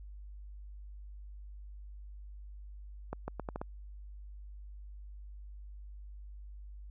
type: accelerating click train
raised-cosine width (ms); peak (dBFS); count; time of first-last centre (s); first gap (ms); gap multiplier
1; -23; 6; 3.13-3.615; 150; 0.78
effects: added 50 Hz sine -45 dBFS peak until 6.9 s